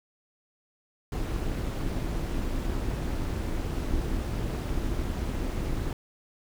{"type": "noise with amplitude modulation", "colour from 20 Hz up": "brown", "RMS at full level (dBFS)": -27, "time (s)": [1.12, 5.93], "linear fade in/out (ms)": 2, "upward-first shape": "sine", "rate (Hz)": 295, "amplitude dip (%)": 60, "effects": []}